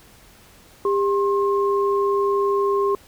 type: tone pair together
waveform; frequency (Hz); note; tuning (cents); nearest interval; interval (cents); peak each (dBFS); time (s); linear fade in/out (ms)
sine; 400 / 1067.9; G4 / C6; +35 / +35; octave + perfect fourth; 1700; -18 / -23; 0.85-2.95; 2
effects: pink hiss -50 dBFS RMS until 3.07 s